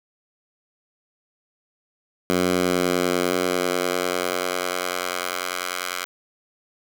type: tone with high-pass filter sweep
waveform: 10% pulse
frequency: 90.1 Hz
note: F#2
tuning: 45 cents flat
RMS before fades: -24 dBFS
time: 2.3-6.05 s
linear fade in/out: 0 ms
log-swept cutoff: 190 to 1300 Hz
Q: 0.82
effects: none